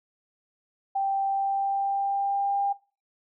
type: tone with pitch glide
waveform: sine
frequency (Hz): 784 to 799.5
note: G5 to G5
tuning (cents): 0 to +34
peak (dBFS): -23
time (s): 0.95-2.73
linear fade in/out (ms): 10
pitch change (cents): +34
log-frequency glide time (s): 1.26-2.61
effects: noise-tail reverb RT60 0.3 s tail -18 dB re dry